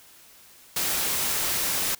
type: noise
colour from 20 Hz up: white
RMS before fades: -26 dBFS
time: 0.76-1.95 s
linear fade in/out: 5 ms
effects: white hiss -52 dBFS RMS until 1.99 s